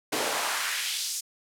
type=noise with high-pass filter sweep; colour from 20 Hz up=pink; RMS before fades=-29 dBFS; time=0.12-1.21 s; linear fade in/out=10 ms; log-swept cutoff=340 to 6700 Hz; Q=1.4; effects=low-pass 12000 Hz 12 dB/octave